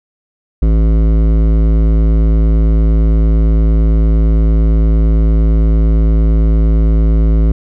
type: tone with hard clipping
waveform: sine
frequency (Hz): 54.4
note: A1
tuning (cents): -19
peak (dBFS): -9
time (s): 0.62-7.52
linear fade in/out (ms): 5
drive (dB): 14
effects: none